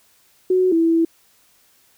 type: tone pair in turn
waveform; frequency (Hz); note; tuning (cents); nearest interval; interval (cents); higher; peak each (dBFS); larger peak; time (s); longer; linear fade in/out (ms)
sine; 369.4 / 329.8; F#4 / E4; -3 / +1; major second; 196; first; -13; neither; 0.5-0.72 / 0.72-1.05; second; 5
effects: white hiss -57 dBFS RMS until 1.97 s